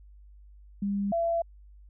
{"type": "tone pair in turn", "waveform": "sine", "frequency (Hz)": [200.3, 673.7], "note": ["G3", "E5"], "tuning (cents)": [38, 38], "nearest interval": "octave + major sixth", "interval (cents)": 2100, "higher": "second", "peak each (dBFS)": [-26, -24], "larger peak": "second", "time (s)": [[0.82, 1.12], [1.12, 1.42]], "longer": "neither", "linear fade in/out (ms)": 5, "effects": ["added 50 Hz sine -49 dBFS peak until 1.89 s"]}